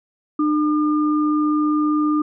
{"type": "tone pair together", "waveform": "sine", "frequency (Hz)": [301.7, 1206.8], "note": ["D4", "D6"], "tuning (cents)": [47, 47], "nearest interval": "2 octaves", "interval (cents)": 2400, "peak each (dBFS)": [-16, -24], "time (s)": [0.39, 2.22], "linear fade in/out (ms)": 5, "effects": []}